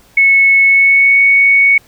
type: tone with pitch glide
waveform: sine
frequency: 2200 to 2224 Hz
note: C#7 to C#7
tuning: -14 to +5 cents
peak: -5 dBFS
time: 0.17-1.78 s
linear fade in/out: 5 ms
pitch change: +19 cents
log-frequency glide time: 0.65-1.2 s
effects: pink hiss -47 dBFS RMS until 1.87 s